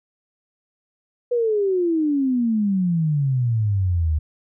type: exponential sweep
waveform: sine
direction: down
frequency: 493.9 to 74.6 Hz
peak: -17 dBFS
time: 1.31-4.19 s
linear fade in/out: 10 ms
effects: none